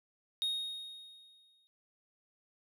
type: tone with exponential decay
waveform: triangle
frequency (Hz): 3729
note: A#7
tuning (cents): 0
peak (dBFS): -28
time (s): 0.42-1.67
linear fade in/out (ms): 0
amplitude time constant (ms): 270
effects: none